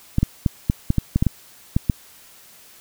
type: clicks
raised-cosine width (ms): 5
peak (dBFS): -4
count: 11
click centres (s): 0.184 / 0.23 / 0.462 / 0.699 / 0.904 / 0.983 / 1.16 / 1.225 / 1.267 / 1.765 / 1.898
effects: white hiss -48 dBFS RMS until 2.8 s